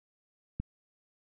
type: click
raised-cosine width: 5 ms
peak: -21 dBFS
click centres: 0.6 s
effects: none